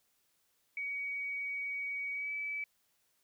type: tone with pitch glide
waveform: sine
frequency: 2256 to 2299 Hz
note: C#7 to D7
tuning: +30 to -37 cents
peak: -35 dBFS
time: 0.77-2.64 s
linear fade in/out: 2 ms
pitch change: +33 cents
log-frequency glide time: 2.13-2.32 s
effects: white hiss -75 dBFS RMS until 3.23 s